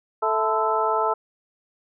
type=harmonic tone with a mistuned harmonic; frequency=219.4 Hz; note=A3; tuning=5 cents flat; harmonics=2 / 3 / 4 / 5 / 6; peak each=-26 / -27 / -24 / -28 / -25 dBFS; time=0.22-1.14 s; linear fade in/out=10 ms; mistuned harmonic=5; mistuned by=-120 cents; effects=none